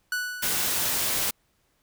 45% pulse tone with exponential decay, 1480 Hz, F#6, in tune, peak -24 dBFS, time 0.12-1.14 s, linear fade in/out 2 ms, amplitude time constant 220 ms
white noise, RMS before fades -26 dBFS, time 0.42-1.31 s, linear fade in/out 10 ms
effects pink hiss -69 dBFS RMS until 1.82 s

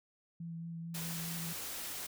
sine tone with vibrato, 166.7 Hz, E3, 20 cents sharp, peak -40 dBFS, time 0.4-1.53 s, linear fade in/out 5 ms, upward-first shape sine, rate 4.5 Hz, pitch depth 13 cents each way
white noise, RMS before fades -42 dBFS, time 0.94-2.07 s, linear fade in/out 10 ms
effects none

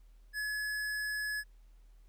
sine tone with hard clipping, 1700 Hz, G#6, 40 cents sharp, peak -35 dBFS, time 0.33-1.44 s, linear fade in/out 50 ms, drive 16 dB, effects added 40 Hz sine -55 dBFS peak until 2.08 s + pink hiss -75 dBFS RMS until 2.08 s

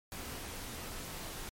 pink noise with comb filter, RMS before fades -43 dBFS, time 0.12-1.49 s, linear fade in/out 0 ms, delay 20 ms, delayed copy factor -0.55, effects MP3 64 kbps

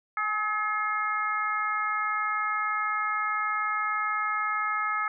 harmonic tone with a mistuned harmonic, 426.4 Hz, G#4, 46 cents sharp, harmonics 2 / 3 / 4 / 5, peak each -37 / -27 / -34 / -33 dBFS, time 0.17-5.08 s, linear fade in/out 2 ms, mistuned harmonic 2, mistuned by -29 cents, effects none

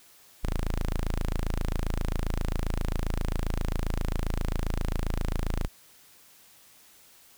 sawtooth tone, 27.5 Hz, A0, in tune, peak -22 dBFS, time 0.43-5.68 s, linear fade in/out 10 ms, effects white hiss -56 dBFS RMS until 7.37 s

